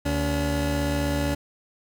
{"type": "tone pair together", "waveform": "25% pulse", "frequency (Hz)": [75.7, 285.6], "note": ["D#2", "D4"], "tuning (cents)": [-47, -48], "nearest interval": "octave + major seventh", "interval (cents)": 2299, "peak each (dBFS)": -22, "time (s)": [0.05, 1.35], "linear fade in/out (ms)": 10, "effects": []}